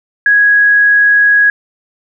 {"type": "tone", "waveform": "sine", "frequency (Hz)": 1661.2, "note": "G#6", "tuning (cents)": 0, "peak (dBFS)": -5, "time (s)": [0.26, 1.5], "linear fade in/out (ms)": 2, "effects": []}